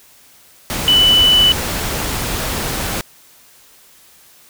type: tone in noise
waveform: sine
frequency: 2983 Hz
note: F#7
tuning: 13 cents sharp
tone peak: -8 dBFS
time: 0.88-1.52 s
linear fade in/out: 0 ms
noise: pink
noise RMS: -21 dBFS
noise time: 0.7-3.01 s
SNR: +10 dB
effects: white hiss -47 dBFS RMS until 4.49 s